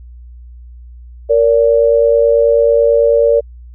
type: tone pair together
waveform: sine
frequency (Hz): 464.8 / 574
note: A#4 / D5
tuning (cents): -5 / -40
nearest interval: major third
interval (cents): 365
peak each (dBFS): -10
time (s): 1.29-3.41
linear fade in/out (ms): 20
effects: added 60 Hz sine -32 dBFS peak until 3.74 s